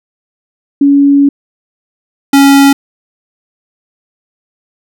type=tone pair in turn; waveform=sine / square; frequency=281.7 / 277.8 Hz; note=C#4 / C#4; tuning=+28 / +4 cents; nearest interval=unison; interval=24 cents; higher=first; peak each=-3 dBFS; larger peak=neither; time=0.81-1.29 / 2.33-2.73 s; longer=first; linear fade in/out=5 ms; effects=none